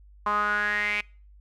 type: tone with band-pass filter sweep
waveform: sawtooth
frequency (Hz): 207.7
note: G#3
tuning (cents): 0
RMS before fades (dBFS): -26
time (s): 0.26-1.01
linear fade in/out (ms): 5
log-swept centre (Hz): 1100 to 2400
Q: 7.7
effects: noise-tail reverb RT60 0.4 s tail -26 dB re dry + added 50 Hz sine -49 dBFS peak until 1.4 s